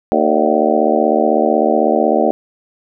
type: harmonic tone with a mistuned harmonic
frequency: 76 Hz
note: D#2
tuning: 40 cents flat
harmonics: 3 / 4 / 5 / 6 / 7 / 8 / 9 / 10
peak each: -19 / -19 / -19 / -19 / -19 / -19 / -19 / -19 dBFS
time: 0.12-2.31 s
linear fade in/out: 0 ms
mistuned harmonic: 7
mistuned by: +83 cents
effects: none